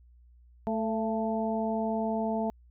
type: harmonic tone with a mistuned harmonic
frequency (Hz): 220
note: A3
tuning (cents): 0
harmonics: 1 / 2 / 3 / 4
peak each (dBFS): -30 / -35 / -32 / -36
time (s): 0.67-2.5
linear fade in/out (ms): 0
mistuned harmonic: 3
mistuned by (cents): +36
effects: added 60 Hz sine -54 dBFS peak until 2.7 s